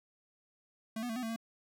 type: tone with pitch steps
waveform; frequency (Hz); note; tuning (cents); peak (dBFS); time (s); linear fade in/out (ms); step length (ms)
square; 221.7 / 244.5 / 223.6 / 252.3 / 224.9 / 227.5; A3 / B3 / A3 / B3 / A3 / A#3; +13 / -17 / +28 / +37 / +38 / -42; -36; 0.96-1.362; 5; 67
effects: none